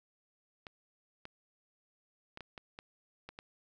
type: clicks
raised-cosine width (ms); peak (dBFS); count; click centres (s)
0.3; -29; 8; 0.668 / 1.254 / 2.374 / 2.407 / 2.578 / 2.789 / 3.29 / 3.389
effects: none